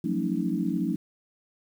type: tone cluster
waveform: sine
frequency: 174.3 / 188.3 / 223.9 / 278 / 316.7 Hz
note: F3 / F#3 / A3 / C#4 / D#4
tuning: -3 / +31 / +30 / +5 / +31 cents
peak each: -31 dBFS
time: 0.04-0.96 s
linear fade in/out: 5 ms
effects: 9-bit